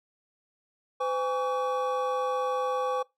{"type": "tone cluster", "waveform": "triangle", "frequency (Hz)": [509, 817, 1134], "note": ["C5", "G#5", "C#6"], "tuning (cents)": [-48, -29, 39], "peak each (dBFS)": [-27, -31, -29], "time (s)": [1, 3.03], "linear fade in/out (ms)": 10, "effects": ["noise-tail reverb RT60 0.2 s tail -22 dB re dry"]}